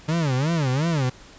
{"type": "tone with vibrato", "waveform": "40% pulse", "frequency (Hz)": 146.83, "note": "D3", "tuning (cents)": 0, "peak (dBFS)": -19, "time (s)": [0.08, 1.1], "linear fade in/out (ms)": 10, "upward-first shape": "sine", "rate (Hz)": 2.8, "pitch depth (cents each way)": 260, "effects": ["pink hiss -47 dBFS RMS until 1.38 s", "resampled to 16000 Hz"]}